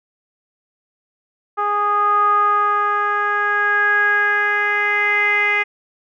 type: tone with low-pass filter sweep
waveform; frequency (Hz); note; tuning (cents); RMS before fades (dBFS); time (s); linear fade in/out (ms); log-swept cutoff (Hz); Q
10% pulse; 412.5; G#4; -12; -17; 1.57-5.64; 20; 1100 to 2200; 7.1
effects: none